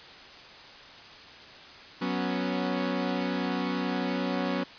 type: chord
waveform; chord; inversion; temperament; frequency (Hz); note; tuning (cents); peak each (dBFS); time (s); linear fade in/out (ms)
sawtooth; F# suspended fourth; none; equal with one note detuned; 185 / 245.9 / 277.2; F#3 / B3 / C#4; 0 / -7 / 0; -28; 2.01-4.64; 10
effects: white hiss -47 dBFS RMS until 4.78 s + resampled to 11025 Hz